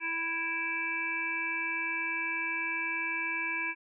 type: harmonic tone with a mistuned harmonic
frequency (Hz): 329.6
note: E4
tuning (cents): 0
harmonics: 1 / 3 / 5 / 7 / 8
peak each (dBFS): -44 / -40 / -37 / -32 / -40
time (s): 0-3.75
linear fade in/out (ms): 50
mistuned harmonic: 7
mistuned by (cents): +15
effects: none